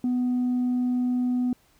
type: tone with tanh clipping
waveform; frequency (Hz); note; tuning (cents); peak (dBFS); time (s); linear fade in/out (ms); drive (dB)
triangle; 248.5; B3; +11; -22; 0.04-1.53; 2; 6
effects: pink hiss -62 dBFS RMS until 1.79 s